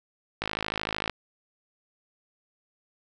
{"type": "click train", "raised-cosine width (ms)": 0.3, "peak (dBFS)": -12, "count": 37, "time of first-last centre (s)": [0.42, 1.097], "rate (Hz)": 53.2, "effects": []}